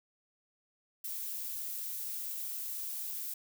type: noise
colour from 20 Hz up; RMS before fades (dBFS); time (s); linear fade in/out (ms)
violet; -39; 1.04-3.34; 5
effects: none